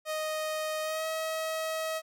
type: tone with pitch glide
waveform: sawtooth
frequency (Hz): 622.3 to 638.3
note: D#5 to D#5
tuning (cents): 0 to +44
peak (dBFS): -27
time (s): 0.05-2.02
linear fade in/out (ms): 50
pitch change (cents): +44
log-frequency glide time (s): 0.82-1.06
effects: none